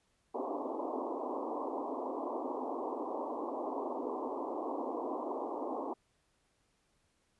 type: band-pass noise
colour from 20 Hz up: pink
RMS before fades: -38 dBFS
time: 0.34-5.94 s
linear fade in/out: 10 ms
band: 250 to 1100 Hz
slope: 96 dB/octave
effects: pink hiss -75 dBFS RMS until 7.39 s + resampled to 24000 Hz